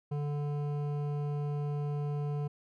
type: tone with hard clipping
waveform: sine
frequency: 145.9 Hz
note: D3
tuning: 11 cents flat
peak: -33 dBFS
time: 0.11-2.48 s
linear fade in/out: 10 ms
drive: 12 dB
effects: none